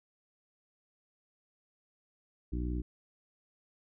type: harmonic tone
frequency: 60.7 Hz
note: B1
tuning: 29 cents flat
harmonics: 1 / 2 / 3 / 4 / 5 / 6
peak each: -33 / -42 / -42 / -45 / -40 / -47 dBFS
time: 2.52-2.82 s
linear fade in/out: 10 ms
effects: none